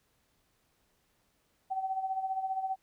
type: tone with tremolo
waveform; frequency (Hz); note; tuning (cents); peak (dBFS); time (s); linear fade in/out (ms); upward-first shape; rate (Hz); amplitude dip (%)
sine; 764; G5; -45; -28; 1.7-2.76; 20; sine; 15; 65
effects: pink hiss -73 dBFS RMS until 2.82 s